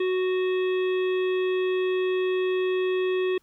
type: harmonic tone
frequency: 370 Hz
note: F#4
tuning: in tune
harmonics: 1 / 3 / 5 / 7 / 9 / 10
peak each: -22 / -39 / -38 / -38 / -42 / -51 dBFS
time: 0-3.38 s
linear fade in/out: 5 ms
effects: pink hiss -66 dBFS RMS until 3.42 s